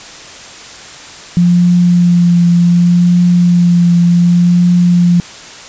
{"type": "tone with vibrato", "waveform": "sine", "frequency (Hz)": 174.61, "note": "F3", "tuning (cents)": 0, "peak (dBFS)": -5, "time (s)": [1.37, 5.2], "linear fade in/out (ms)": 0, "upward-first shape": "triangle", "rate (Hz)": 0.67, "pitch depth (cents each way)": 19, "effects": ["white hiss -31 dBFS RMS until 5.68 s", "resampled to 16000 Hz"]}